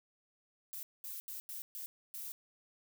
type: noise bursts at uneven times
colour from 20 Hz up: violet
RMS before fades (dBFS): -44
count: 6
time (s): 0.73-0.83 / 1.04-1.2 / 1.28-1.4 / 1.49-1.62 / 1.75-1.86 / 2.14-2.32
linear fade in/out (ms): 0
effects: none